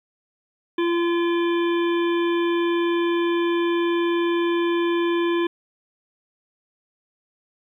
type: harmonic tone with a mistuned harmonic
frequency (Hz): 342.4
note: F4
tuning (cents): -34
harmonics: 1 / 3 / 5 / 7 / 9 / 10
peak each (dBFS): -19 / -29 / -33 / -36 / -38 / -39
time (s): 0.78-5.47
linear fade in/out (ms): 5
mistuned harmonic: 10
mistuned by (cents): +29
effects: 10-bit